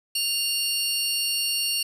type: tone pair together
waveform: sawtooth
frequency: 2794 / 4435 Hz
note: F7 / C#8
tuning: 0 / 0 cents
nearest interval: minor sixth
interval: 800 cents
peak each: -23 dBFS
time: 0.15-1.83 s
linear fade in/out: 5 ms
effects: resampled to 32000 Hz + 8-bit